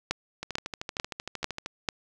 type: two click trains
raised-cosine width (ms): 0.2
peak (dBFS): -17 / -9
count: 17 / 5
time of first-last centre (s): 0.43-1.661 / 0.11-1.888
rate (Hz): 13 / 2.25
effects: none